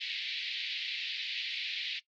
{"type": "band-pass noise", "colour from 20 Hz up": "white", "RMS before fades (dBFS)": -37, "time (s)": [0, 2], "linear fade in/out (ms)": 20, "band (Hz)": [2100, 4200], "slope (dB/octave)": 48, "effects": ["noise-tail reverb RT60 0.1 s tail -18 dB re dry", "AAC 48 kbps"]}